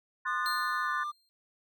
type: chord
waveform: sine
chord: F# diminished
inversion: second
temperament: equal with one note detuned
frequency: 1046.5 / 1473.2 / 1760 Hz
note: C6 / F#6 / A6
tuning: 0 / -8 / 0 cents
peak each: -35 dBFS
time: 0.25-1.04 s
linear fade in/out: 10 ms
type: tone with pitch glide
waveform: triangle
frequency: 1219 to 1191.8 Hz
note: D#6 to D6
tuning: -36 to +25 cents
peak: -31 dBFS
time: 0.26-1.12 s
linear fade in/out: 20 ms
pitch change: -39 cents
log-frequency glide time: 0.82-0.9 s
type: tone with exponential decay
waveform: 40% pulse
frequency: 4186 Hz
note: C8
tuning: in tune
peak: -31 dBFS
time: 0.46-1.29 s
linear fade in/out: 0 ms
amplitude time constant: 180 ms
effects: none